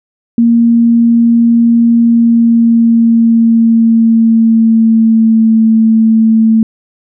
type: tone with pitch glide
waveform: sine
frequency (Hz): 233.1 to 222.7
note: A#3 to A3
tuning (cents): 0 to +21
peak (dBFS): -4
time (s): 0.38-6.63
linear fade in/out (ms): 2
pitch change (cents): -79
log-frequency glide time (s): 2-5.59
effects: none